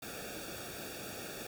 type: noise with comb filter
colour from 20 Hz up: pink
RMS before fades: -44 dBFS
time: 0.02-1.47 s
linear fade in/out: 5 ms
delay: 0.98 ms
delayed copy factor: -0.9
effects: none